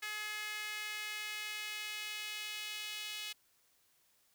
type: tone with high-pass filter sweep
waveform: sawtooth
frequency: 423.2 Hz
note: G#4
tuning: 33 cents sharp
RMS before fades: -42 dBFS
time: 0.02-3.33 s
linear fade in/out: 10 ms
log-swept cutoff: 1900 to 2900 Hz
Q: 2.1
effects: white hiss -72 dBFS RMS until 4.34 s